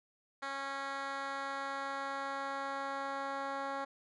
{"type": "tone with band-pass filter sweep", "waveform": "10% pulse", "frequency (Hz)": 274.8, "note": "C#4", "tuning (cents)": -15, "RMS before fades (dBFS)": -39, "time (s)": [0.42, 3.85], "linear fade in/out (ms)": 10, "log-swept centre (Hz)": [1700, 870], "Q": 0.77, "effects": ["resampled to 24000 Hz"]}